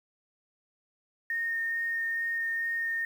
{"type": "tone with vibrato", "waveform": "sine", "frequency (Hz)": 1838, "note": "A#6", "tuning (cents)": -25, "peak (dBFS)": -28, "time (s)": [1.3, 3.05], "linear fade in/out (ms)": 2, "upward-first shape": "sine", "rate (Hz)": 2.3, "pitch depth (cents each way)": 8, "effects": ["9-bit"]}